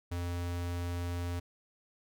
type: tone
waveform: square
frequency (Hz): 87.31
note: F2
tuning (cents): 0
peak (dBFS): -34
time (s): 0.11-1.4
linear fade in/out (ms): 10
effects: none